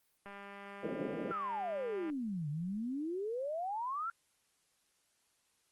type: click train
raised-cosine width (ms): 0.5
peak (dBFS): -34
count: 369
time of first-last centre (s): 0.26-2.1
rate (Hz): 200
type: band-pass noise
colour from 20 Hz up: white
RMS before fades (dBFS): -39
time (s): 0.83-1.32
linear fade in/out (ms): 2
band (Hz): 160 to 560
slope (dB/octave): 48
type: exponential two-way sweep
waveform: sine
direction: down then up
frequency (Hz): 1400 to 142.3 to 1400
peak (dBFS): -35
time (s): 1.31-4.1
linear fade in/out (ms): 2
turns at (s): 2.49
effects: white hiss -75 dBFS RMS until 5.71 s + Opus 32 kbps